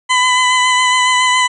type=tone with vibrato; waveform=20% pulse; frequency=1006 Hz; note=B5; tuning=32 cents sharp; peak=-5 dBFS; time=0.09-1.48 s; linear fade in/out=20 ms; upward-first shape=sine; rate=7.2 Hz; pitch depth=21 cents each way; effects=resampled to 22050 Hz